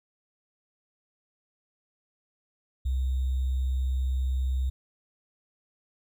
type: tone with sample-and-hold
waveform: sine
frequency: 65 Hz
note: C2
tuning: 11 cents flat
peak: -24 dBFS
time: 2.85-4.7 s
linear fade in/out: 10 ms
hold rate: 3675 Hz
effects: none